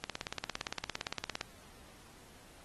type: click train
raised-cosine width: 0.2 ms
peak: -18 dBFS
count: 25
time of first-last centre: 0.04-1.411 s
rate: 17.5 Hz
effects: pink hiss -58 dBFS RMS until 2.64 s + AAC 32 kbps